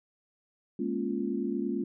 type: chord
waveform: sine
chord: Bb minor seventh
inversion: third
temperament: equal with one note detuned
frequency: 207.7 / 236.3 / 277.2 / 349.2 Hz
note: Ab3 / Bb3 / Db4 / F4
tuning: 0 / +24 / 0 / 0 cents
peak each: -34 dBFS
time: 0.79-1.84 s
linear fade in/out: 5 ms
effects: none